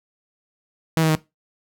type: tone with pitch steps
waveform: sawtooth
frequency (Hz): 161.7 / 158.92 / 156.19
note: E3 / D#3 / D#3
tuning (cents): -33 / +37 / +7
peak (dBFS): -12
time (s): 0.97-1.153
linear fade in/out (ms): 0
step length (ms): 61
effects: noise-tail reverb RT60 0.2 s tail -18 dB re dry